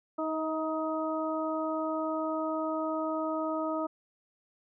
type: harmonic tone with a mistuned harmonic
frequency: 314.5 Hz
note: D#4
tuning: 19 cents sharp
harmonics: 1 / 2 / 3 / 4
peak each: -33 / -33 / -39 / -36 dBFS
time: 0.18-3.87 s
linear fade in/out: 10 ms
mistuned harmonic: 2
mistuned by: +16 cents
effects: none